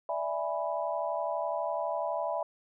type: chord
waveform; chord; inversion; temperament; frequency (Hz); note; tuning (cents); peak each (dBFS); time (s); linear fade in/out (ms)
sine; E dominant seventh; third; equal; 587.3 / 659.3 / 830.6 / 987.8; D5 / E5 / G#5 / B5; 0 / 0 / 0 / 0; -35 / -33 / -37 / -36; 0.09-2.43; 2
effects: none